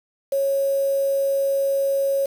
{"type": "tone with quantisation", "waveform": "sine", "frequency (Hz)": 550, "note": "C#5", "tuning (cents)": -14, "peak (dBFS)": -18, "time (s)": [0.32, 2.26], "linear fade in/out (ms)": 5, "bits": 6, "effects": []}